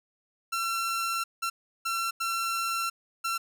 sawtooth tone bursts at uneven times, 1354 Hz, E6, 46 cents sharp, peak -24 dBFS, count 5, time 0.52-1.24 / 1.42-1.5 / 1.85-2.11 / 2.2-2.9 / 3.24-3.38 s, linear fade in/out 10 ms, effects none

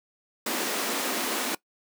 pink high-pass noise, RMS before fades -29 dBFS, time 0.46-1.55 s, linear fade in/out 5 ms, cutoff 220 Hz, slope 48 dB/octave, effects noise-tail reverb RT60 0.1 s tail -21 dB re dry

